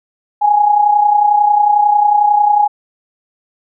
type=tone with amplitude modulation; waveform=sine; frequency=830.6 Hz; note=G#5; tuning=in tune; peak=-5 dBFS; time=0.41-2.68 s; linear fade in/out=20 ms; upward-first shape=sine; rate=31.1 Hz; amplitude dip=60%; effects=none